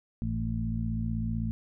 harmonic tone with a mistuned harmonic, 55.8 Hz, A1, 25 cents sharp, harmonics 1 / 2 / 3 / 4, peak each -34 / -32 / -37 / -33 dBFS, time 0.22-1.51 s, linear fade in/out 0 ms, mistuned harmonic 1, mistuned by -110 cents, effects none

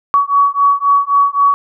sine beating tone pair, 1127 / 1130.8 Hz, C#6 / C#6, +28 / +34 cents, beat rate 3.8 Hz, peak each -12 dBFS, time 0.14-1.54 s, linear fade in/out 0 ms, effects none

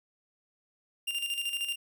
45% pulse tone with tremolo, 2794 Hz, F7, in tune, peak -29 dBFS, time 1.07-1.76 s, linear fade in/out 10 ms, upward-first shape square, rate 13 Hz, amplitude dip 55%, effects none

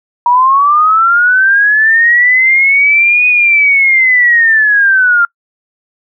sine linear two-way sweep, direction up then down, 949 to 2489 to 1381 Hz, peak -5 dBFS, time 0.26-5.25 s, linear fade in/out 2 ms, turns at 3.27 s, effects noise-tail reverb RT60 0.1 s tail -26 dB re dry

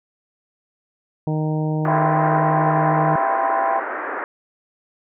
harmonic tone, 154.9 Hz, D#3, 7 cents flat, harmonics 1 / 2 / 3 / 4 / 5 / 6, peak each -20 / -26 / -30 / -32 / -34 / -36 dBFS, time 1.27-3.16 s, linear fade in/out 2 ms
white band-pass noise, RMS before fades -27 dBFS, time 1.85-4.24 s, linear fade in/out 0 ms, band 280 to 1800 Hz, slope 48 dB/octave
sine chord, C major seventh, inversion first, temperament equal with one note detuned, 668.1 / 784 / 987.8 / 1046.5 Hz, E5 / G5 / B5 / C6, +23 / 0 / 0 / 0 cents, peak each -23 / -21 / -25 / -25 dBFS, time 1.87-3.8 s, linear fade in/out 10 ms
effects none

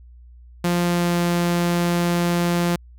sawtooth tone with pitch glide, 174.61 to 173.4 Hz, F3 to F3, 0 to -12 cents, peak -14 dBFS, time 0.64-2.76 s, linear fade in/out 5 ms, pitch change -12 cents, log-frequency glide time 0.81-1.17 s, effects added 60 Hz sine -42 dBFS peak until 2.98 s

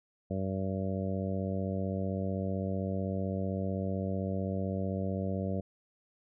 harmonic tone, 95.7 Hz, G2, 41 cents flat, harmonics 1 / 2 / 3 / 4 / 5 / 6 / 7, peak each -35 / -34 / -42 / -43 / -41 / -40 / -44 dBFS, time 0.3-5.61 s, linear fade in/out 10 ms, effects none

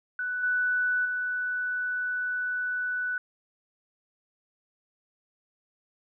sine tone with level steps, 1488 Hz, F#6, 9 cents sharp, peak -28 / -23 / -27 dBFS, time 0.19-3.18 s, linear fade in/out 2 ms, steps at 0.43 / 1.05 s, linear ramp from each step 5 ms, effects none

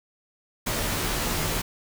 pink noise with comb filter, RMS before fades -27 dBFS, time 0.66-1.62 s, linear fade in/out 10 ms, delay 15 ms, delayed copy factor -0.65, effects none

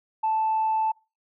sine tone, 878 Hz, A5, 4 cents flat, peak -20 dBFS, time 0.23-0.92 s, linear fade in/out 10 ms, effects noise-tail reverb RT60 0.3 s tail -26 dB re dry + tanh soft clip ceiling -17 dBFS

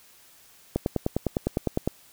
click train, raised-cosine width 2 ms, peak -10 dBFS, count 12, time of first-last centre 0.76-1.876 s, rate 9.86 Hz, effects white hiss -55 dBFS RMS until 2.12 s

